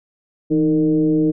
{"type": "tone with frequency modulation", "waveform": "sine", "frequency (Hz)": 311.1, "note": "D#4", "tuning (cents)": 0, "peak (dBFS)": -13, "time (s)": [0.5, 1.32], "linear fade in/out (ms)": 20, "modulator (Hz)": 147, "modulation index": 0.77, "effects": []}